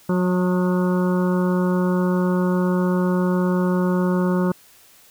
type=harmonic tone with a mistuned harmonic; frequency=181.5 Hz; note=F#3; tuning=33 cents flat; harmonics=1 / 2 / 3 / 5 / 6 / 7 / 8; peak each=-18 / -24 / -28 / -32 / -34 / -35 / -36 dBFS; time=0.09-4.52 s; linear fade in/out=5 ms; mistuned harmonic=7; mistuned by=-29 cents; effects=white hiss -51 dBFS RMS until 5.1 s